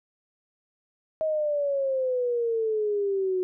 sine exponential sweep, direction down, 636 to 364.5 Hz, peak -23 dBFS, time 1.21-3.43 s, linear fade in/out 0 ms, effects none

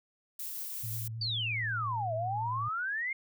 violet noise with tremolo, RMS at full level -38 dBFS, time 0.39-1.08 s, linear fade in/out 5 ms, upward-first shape triangle, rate 5.8 Hz, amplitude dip 25%
sine tone with vibrato, 112.6 Hz, A2, 40 cents sharp, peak -36 dBFS, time 0.83-2.69 s, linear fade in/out 10 ms, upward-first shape triangle, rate 9.4 Hz, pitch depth 40 cents each way
sine exponential two-way sweep, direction down then up, 4699 to 628 to 2164 Hz, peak -31 dBFS, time 1.21-3.13 s, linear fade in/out 5 ms, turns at 2.14 s
effects none

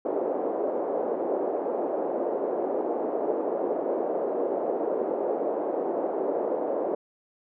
white band-pass noise, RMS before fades -28 dBFS, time 0.05-6.95 s, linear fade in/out 5 ms, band 340 to 600 Hz, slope 24 dB/octave, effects none

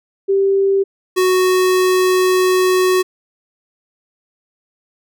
sine / square tone pair in turn, 391.7 / 369.7 Hz, G4 / F#4, -1 / -1 cents, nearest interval minor second, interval 100 cents, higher first, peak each -11 / -12 dBFS, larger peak first, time 0.28-0.84 / 1.16-3.03 s, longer second, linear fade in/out 20 ms, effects none

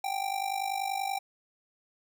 square tone with amplitude modulation, 784 Hz, G5, in tune, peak -27 dBFS, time 0.04-1.19 s, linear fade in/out 5 ms, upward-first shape sine, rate 50.4 Hz, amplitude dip 80%, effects none

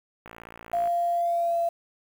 click train, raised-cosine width 0.5 ms, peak -27 dBFS, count 36, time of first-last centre 0.26-0.874 s, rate 57 Hz
sine tone with pitch glide, 692 to 680.1 Hz, F5 to F5, -16 to -46 cents, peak -22 dBFS, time 0.73-1.69 s, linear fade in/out 5 ms, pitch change -30 cents, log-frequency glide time 1.13-1.56 s
effects 8-bit

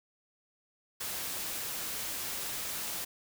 white noise, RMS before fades -37 dBFS, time 1-3.05 s, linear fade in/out 10 ms, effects none

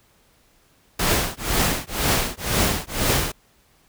pink noise with tremolo, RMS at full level -18 dBFS, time 0.99-3.32 s, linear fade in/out 5 ms, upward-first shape triangle, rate 2 Hz, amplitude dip 100%, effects pink hiss -59 dBFS RMS until 3.88 s

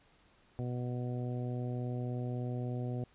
harmonic tone, 123.47 Hz, B2, in tune, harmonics 1 / 2 / 3 / 4 / 5 / 6, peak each -35 / -41 / -45 / -47 / -49 / -51 dBFS, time 0.59-3.04 s, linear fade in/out 0 ms, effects pink hiss -66 dBFS RMS until 3.14 s + resampled to 8000 Hz

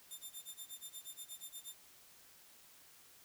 5% pulse tone with tremolo, 3589 Hz, A7, 34 cents sharp, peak -37 dBFS, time 0.11-1.74 s, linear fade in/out 0 ms, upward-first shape sine, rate 8.4 Hz, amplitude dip 100%, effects white hiss -62 dBFS RMS until 3.24 s

